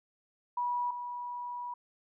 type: tone pair in turn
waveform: sine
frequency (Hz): 973 / 973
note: B5 / B5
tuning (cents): -26 / -26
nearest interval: unison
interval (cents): 0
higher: neither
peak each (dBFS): -29 / -36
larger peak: first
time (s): 0.57-0.91 / 0.91-1.74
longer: second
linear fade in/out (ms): 5
effects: none